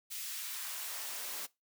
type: noise with high-pass filter sweep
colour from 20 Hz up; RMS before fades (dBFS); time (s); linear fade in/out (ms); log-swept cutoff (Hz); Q
white; -41; 0.1-1.47; 20; 2700 to 270; 0.79
effects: noise-tail reverb RT60 0.2 s tail -20 dB re dry